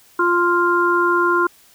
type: harmonic tone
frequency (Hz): 349.2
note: F4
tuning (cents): 0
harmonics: 1 / 3 / 4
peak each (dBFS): -18 / -18 / -18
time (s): 0.19-1.47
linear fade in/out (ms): 5
effects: white hiss -51 dBFS RMS until 1.74 s